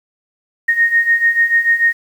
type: beating tone pair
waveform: sine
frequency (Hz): 1852 / 1858.8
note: A#6 / A#6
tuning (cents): -12 / -5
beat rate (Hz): 6.8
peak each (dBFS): -16 / -12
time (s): 0.68-1.93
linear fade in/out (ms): 10
effects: 7-bit